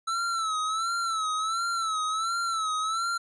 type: tone with vibrato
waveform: square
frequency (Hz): 1318.5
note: E6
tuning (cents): 0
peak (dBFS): -27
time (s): 0.07-3.18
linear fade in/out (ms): 10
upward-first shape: sine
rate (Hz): 1.4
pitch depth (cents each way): 82
effects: resampled to 22050 Hz